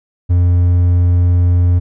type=tone; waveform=triangle; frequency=88.2 Hz; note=F2; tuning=18 cents sharp; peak=-6 dBFS; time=0.29-1.8 s; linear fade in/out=20 ms; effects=none